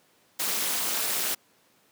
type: noise with amplitude modulation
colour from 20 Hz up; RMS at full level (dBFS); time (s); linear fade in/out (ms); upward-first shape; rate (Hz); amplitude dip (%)
white; -24; 0.39-1.35; 10; sine; 223; 90
effects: pink hiss -63 dBFS RMS until 1.91 s + high-pass 200 Hz 12 dB/octave